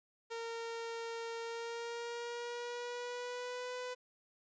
sawtooth tone with pitch glide, 460.4 to 499.2 Hz, A#4 to B4, -22 to +19 cents, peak -36 dBFS, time 0.3-3.95 s, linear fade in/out 20 ms, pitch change +141 cents, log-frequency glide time 1.41-3.74 s, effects resampled to 16000 Hz + 12-bit

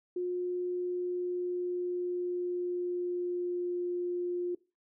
sine tone with pitch glide, 358.3 to 353.8 Hz, F4 to F4, +44 to +23 cents, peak -30 dBFS, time 0.16-4.55 s, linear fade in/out 5 ms, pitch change -21 cents, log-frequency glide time 0.69-3.8 s, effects noise-tail reverb RT60 0.3 s tail -21 dB re dry

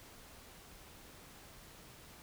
silence, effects pink hiss -56 dBFS RMS until 2.22 s

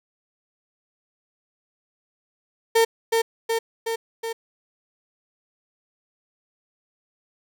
35% pulse tone with echo, 455 Hz, A#4, 42 cents flat, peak -13 dBFS, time 2.75-2.85 s, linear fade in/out 10 ms, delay 370 ms, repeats 4, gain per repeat -3 dB, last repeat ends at 4.33 s, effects none

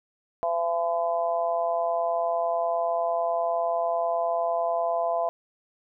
harmonic tone, 169.3 Hz, E3, 46 cents sharp, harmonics 3 / 4 / 5 / 6, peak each -33 / -24 / -35 / -32 dBFS, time 0.43-5.29 s, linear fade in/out 0 ms, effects none

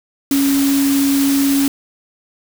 sine tone in noise, 277.2 Hz, C#4, in tune, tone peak -12 dBFS, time 0.31-1.68 s, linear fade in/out 2 ms, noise white, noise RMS -23 dBFS, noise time 0.31-1.68 s, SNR +8 dB, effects none

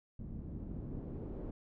pink noise with low-pass filter sweep, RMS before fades -43 dBFS, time 0.19-1.51 s, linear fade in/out 5 ms, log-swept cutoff 210 to 440 Hz, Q 1.3, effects none

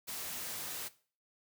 white noise, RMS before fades -41 dBFS, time 0.07-0.89 s, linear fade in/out 20 ms, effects noise-tail reverb RT60 0.4 s tail -17 dB re dry + high-pass 80 Hz 12 dB/octave

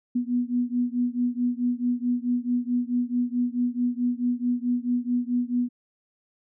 sine beating tone pair, 242.7 / 247.3 Hz, B3 / B3, -30 / +3 cents, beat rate 4.6 Hz, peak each -25 / -26 dBFS, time 0.15-5.69 s, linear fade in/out 10 ms, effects none

